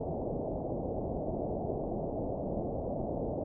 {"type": "low-pass noise", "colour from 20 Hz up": "white", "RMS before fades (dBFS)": -35, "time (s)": [0, 3.44], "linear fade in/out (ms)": 10, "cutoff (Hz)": 710, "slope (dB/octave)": 48, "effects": []}